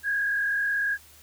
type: tone with frequency modulation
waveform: sine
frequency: 1638 Hz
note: G#6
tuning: 24 cents flat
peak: -23 dBFS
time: 0.03-0.98 s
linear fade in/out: 50 ms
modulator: 41.7 Hz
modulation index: 0.95
effects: added 77 Hz sine -58 dBFS peak until 1.22 s + white hiss -53 dBFS RMS until 1.22 s